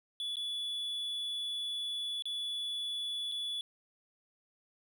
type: tone with dropouts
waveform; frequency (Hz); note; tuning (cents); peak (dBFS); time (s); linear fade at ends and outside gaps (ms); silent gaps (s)
triangle; 3430; A7; -45; -33; 0.2-3.61; 1; 0.357-0.368 / 2.223-2.255 / 3.316-3.32
effects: none